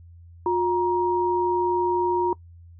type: tone pair together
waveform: sine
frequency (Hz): 357.7 / 944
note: F4 / A#5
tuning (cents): +41 / +22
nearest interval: octave + perfect fourth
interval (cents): 1681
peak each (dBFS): -22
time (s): 0.46-2.33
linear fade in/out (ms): 2
effects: noise-tail reverb RT60 0.1 s tail -22 dB re dry + added 85 Hz sine -44 dBFS peak until 2.79 s